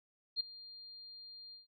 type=tone with ADSR envelope; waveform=sine; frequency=4200 Hz; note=C8; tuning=6 cents sharp; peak=-29 dBFS; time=0.36-1.67 s; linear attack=42 ms; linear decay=9 ms; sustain=-20 dB; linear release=140 ms; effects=none